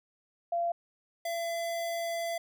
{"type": "tone pair in turn", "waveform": ["sine", "square"], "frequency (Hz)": [686, 675.4], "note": ["F5", "E5"], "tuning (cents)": [-31, 42], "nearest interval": "unison", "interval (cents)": 27, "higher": "first", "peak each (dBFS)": [-27, -32], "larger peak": "first", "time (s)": [[0.52, 0.72], [1.25, 2.38]], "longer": "second", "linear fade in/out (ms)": 5, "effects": []}